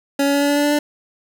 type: tone with pitch steps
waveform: 25% pulse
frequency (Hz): 279.6 / 281.7 / 283.8 / 286 / 288.1 / 290.3 / 292.5 / 294.7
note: C#4 / C#4 / C#4 / D4 / D4 / D4 / D4 / D4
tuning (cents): +15 / +28 / +41 / -46 / -33 / -20 / -7 / +6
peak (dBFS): -11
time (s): 0.19-0.79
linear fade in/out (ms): 5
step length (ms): 75
effects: none